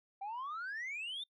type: exponential sweep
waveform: sine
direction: up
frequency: 766 to 3660 Hz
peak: -37 dBFS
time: 0.21-1.24 s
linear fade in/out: 10 ms
effects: noise-tail reverb RT60 0.1 s tail -24 dB re dry + tanh soft clip ceiling -37 dBFS